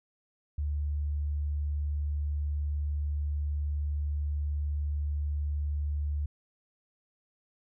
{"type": "tone", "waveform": "sine", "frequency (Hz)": 73.42, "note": "D2", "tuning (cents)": 0, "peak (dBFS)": -28, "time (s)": [0.58, 6.26], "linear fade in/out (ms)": 5, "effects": []}